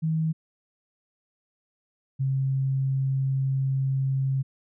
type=tone pair in turn; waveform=sine; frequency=159.5 / 134.38 Hz; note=D#3 / C3; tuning=+43 / +47 cents; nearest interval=minor third; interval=296 cents; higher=first; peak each=-22 dBFS; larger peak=neither; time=0.02-0.33 / 2.19-4.43 s; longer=second; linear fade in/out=20 ms; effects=none